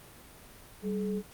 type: tone pair together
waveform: sine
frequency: 194.42 / 425.5 Hz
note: G3 / G#4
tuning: -14 / +42 cents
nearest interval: octave + major second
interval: 1356 cents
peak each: -31 / -34 dBFS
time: 0.82-1.23 s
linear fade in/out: 50 ms
effects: pink hiss -52 dBFS RMS until 1.33 s + Opus 32 kbps

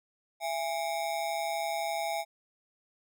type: ring-modulated tone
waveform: square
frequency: 745 Hz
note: F#5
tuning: 12 cents sharp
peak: -28 dBFS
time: 0.4-2.25 s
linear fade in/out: 50 ms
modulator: 75.9 Hz
effects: none

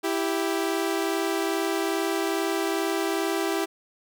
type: tone pair together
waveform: sawtooth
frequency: 329.6 / 392 Hz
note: E4 / G4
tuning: 0 / 0 cents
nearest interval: minor third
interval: 300 cents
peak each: -23 dBFS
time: 0.03-3.66 s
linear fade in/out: 20 ms
effects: none

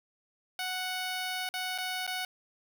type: tone with dropouts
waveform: 10% pulse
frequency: 740 Hz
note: F#5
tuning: in tune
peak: -24 dBFS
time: 0.59-2.25 s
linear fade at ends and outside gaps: 2 ms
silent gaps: 1.49-1.539 / 1.779-1.784 / 2.067-2.076 s
effects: none

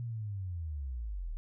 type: linear sweep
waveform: sine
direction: down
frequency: 121.6 to 35 Hz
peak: -35 dBFS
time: 0-1.37 s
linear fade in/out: 0 ms
effects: none

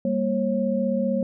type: tone cluster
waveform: sine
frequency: 198 / 233.6 / 542 Hz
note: G3 / A#3 / C#5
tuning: +18 / +4 / -39 cents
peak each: -25 dBFS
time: 0.05-1.23 s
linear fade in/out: 2 ms
effects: none

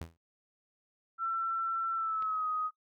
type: tone with exponential decay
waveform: sawtooth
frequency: 82.7 Hz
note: E2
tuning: 6 cents sharp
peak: -33 dBFS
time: 0.01-0.17 s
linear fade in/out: 0 ms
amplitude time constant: 33 ms
type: tone with pitch glide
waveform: sine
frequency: 1344 to 1254 Hz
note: E6 to D#6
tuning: +33 to +13 cents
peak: -30 dBFS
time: 1.18-2.71 s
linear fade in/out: 50 ms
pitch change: -120 cents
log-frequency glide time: 1.94-2.47 s
type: click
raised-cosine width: 0.3 ms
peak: -33 dBFS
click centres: 2.224 s
effects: noise-tail reverb RT60 0.1 s tail -21 dB re dry

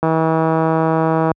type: click train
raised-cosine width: 1 ms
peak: -3 dBFS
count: 208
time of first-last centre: 0.03-1.316 s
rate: 161 Hz
effects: high-pass 60 Hz 12 dB/octave

